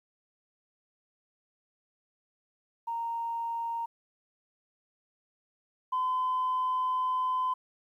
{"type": "tone pair in turn", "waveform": "sine", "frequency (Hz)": [927, 1019.4], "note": ["A#5", "C6"], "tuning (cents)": [-10, -45], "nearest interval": "major second", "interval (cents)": 165, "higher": "second", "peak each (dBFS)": [-30, -25], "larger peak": "second", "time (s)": [[2.87, 3.86], [5.92, 7.54]], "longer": "second", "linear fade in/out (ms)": 10, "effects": ["tanh soft clip ceiling -23 dBFS", "11-bit"]}